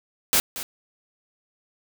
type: noise with echo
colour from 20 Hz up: white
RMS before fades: -19 dBFS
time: 0.33-0.4 s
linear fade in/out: 0 ms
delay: 230 ms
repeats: 1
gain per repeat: -13 dB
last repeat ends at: 0.63 s
effects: none